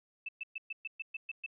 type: tone bursts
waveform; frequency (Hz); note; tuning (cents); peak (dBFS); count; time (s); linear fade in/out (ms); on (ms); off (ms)
sine; 2637; E7; 0; -36; 9; 0.26-1.463; 5; 27; 120
effects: none